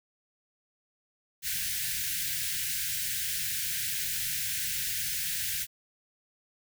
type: band-stop noise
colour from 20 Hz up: white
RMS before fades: -32 dBFS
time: 1.42-5.67 s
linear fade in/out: 50 ms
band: 180 to 1500 Hz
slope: 96 dB/octave
effects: none